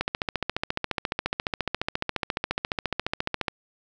click train, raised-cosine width 0.3 ms, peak -9 dBFS, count 51, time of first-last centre 0.01-3.482 s, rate 14.4 Hz, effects none

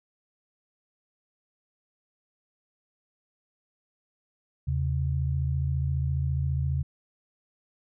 sine tone pair together, 80.15 / 134.8 Hz, E2 / C#3, -48 / -48 cents, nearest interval major sixth, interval 900 cents, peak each -27 dBFS, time 4.67-6.83 s, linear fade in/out 10 ms, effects none

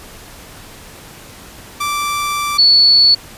sawtooth / sine tone pair in turn, 1171 / 4431 Hz, D6 / C#8, -5 / -2 cents, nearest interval octave + major seventh, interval 2303 cents, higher second, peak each -13 / -6 dBFS, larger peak second, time 1.8-2.58 / 2.58-3.15 s, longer first, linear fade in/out 10 ms, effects pink hiss -37 dBFS RMS until 3.37 s + resampled to 32000 Hz

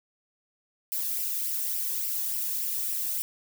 violet noise with flanger, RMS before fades -30 dBFS, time 0.92-3.22 s, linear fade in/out 0 ms, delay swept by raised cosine 0.37 to 1.17 ms, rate 3.5 Hz, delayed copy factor +0.5, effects none

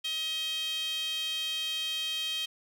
sawtooth tone with high-pass filter, 634 Hz, D#5, 32 cents sharp, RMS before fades -33 dBFS, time 0.04-2.46 s, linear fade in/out 10 ms, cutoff 3100 Hz, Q 7, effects none

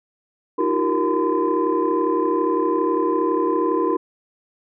sine tone cluster, 312.2 / 344.4 / 382 / 467.4 / 1018 Hz, D#4 / F4 / G4 / A#4 / C6, +6 / -24 / -45 / +5 / -48 cents, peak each -23 dBFS, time 0.58-3.97 s, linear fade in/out 10 ms, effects tanh soft clip ceiling -9 dBFS

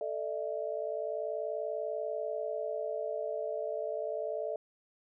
sine chord, A suspended fourth, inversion none, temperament equal with one note detuned, 440 / 599 / 659.3 Hz, A4 / D5 / E5, 0 / +34 / 0 cents, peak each -38 / -36 / -38 dBFS, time 0.01-4.56 s, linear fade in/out 2 ms, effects none

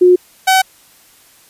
sine / sawtooth tone pair in turn, 360.9 / 758.1 Hz, F#4 / F#5, -43 / +42 cents, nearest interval octave + minor second, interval 1285 cents, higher second, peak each -4 dBFS, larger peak neither, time 0.01-0.16 / 0.47-0.62 s, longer neither, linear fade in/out 10 ms, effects white hiss -47 dBFS RMS until 1.49 s + resampled to 32000 Hz

